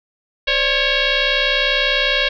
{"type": "tone with frequency modulation", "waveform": "sine", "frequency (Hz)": 521, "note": "C5", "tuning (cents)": -7, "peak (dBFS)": -14, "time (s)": [0.47, 2.29], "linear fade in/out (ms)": 10, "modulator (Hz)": 551, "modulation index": 6.5, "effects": []}